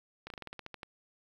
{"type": "slowing click train", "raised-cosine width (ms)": 0.3, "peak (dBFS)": -26, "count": 11, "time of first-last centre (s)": [0.27, 0.832], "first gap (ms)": 32, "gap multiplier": 1.12, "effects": ["9-bit"]}